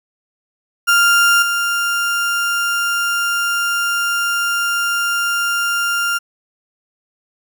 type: tone with level steps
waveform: 35% pulse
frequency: 1396.9 Hz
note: F6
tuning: in tune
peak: -8 / -14 dBFS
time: 0.87-6.19 s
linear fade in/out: 20 ms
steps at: 1.42 s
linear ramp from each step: 5 ms
effects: none